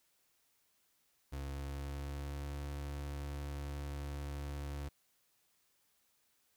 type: tone with pitch glide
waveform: 35% pulse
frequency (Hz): 69.3 to 71.33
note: C#2 to D2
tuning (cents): 0 to -50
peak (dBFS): -38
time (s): 1.32-4.89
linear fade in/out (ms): 10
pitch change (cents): +50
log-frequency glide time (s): 1.46-2.49
effects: white hiss -75 dBFS RMS until 6.56 s